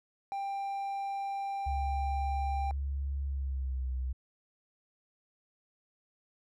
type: tone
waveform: triangle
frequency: 791 Hz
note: G5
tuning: 15 cents sharp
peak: -31 dBFS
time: 0.32-2.71 s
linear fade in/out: 0 ms
type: tone with pitch glide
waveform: sine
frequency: 69.3 to 63.92 Hz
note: C#2 to C2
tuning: 0 to -40 cents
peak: -31 dBFS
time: 1.66-4.13 s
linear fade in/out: 10 ms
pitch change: -140 cents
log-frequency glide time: 3.26-3.86 s
effects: none